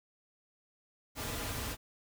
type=noise with comb filter; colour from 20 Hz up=pink; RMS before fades=-38 dBFS; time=1.15-1.77 s; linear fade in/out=50 ms; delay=5.4 ms; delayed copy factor=-0.5; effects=none